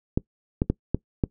clicks, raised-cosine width 3 ms, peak -8 dBFS, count 5, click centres 0.175 / 0.619 / 0.7 / 0.946 / 1.238 s, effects noise-tail reverb RT60 0.1 s tail -22 dB re dry

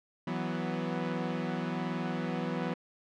sawtooth chord, E suspended second, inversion none, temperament equal with one note detuned, 164.81 / 186.07 / 246.9 Hz, E3 / F#3 / B3, 0 / +10 / 0 cents, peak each -32 dBFS, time 0.27-2.74 s, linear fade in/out 5 ms, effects low-pass 3000 Hz 12 dB/octave

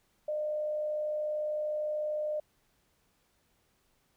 sine tone with frequency modulation, 606 Hz, D#5, 46 cents flat, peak -30 dBFS, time 0.28-2.4 s, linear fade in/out 5 ms, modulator 53.3 Hz, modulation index 0.22, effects pink hiss -72 dBFS RMS until 4.16 s

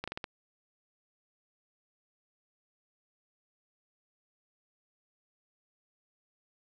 slowing click train, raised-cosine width 0.3 ms, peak -20 dBFS, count 5, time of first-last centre 0.04-0.242 s, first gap 36 ms, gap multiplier 1.23, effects none

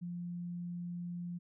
sine tone, 174.61 Hz, F3, in tune, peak -38 dBFS, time 0.01-1.39 s, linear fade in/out 20 ms, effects none

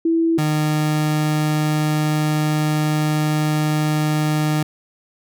sine / 30% pulse tone pair in turn, 329.6 / 152.7 Hz, E4 / D#3, 0 / -32 cents, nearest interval octave + minor second, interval 1332 cents, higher first, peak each -14 dBFS, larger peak neither, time 0.05-0.38 / 0.38-4.63 s, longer second, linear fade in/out 5 ms, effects none

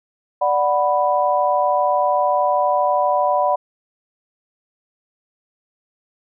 sine chord, B minor, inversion first, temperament equal, 587.3 / 740 / 987.8 Hz, D5 / F#5 / B5, 0 / 0 / 0 cents, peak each -19 dBFS, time 0.41-3.56 s, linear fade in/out 10 ms, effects none

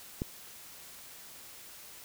click, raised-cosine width 3 ms, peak -19 dBFS, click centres 0.219 s, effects white hiss -50 dBFS RMS until 2.04 s

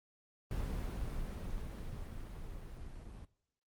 brown noise with level ramp, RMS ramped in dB -36 to -49 dBFS, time 0.51-3.25 s, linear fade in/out 2 ms, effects noise-tail reverb RT60 0.6 s tail -20 dB re dry + Opus 24 kbps

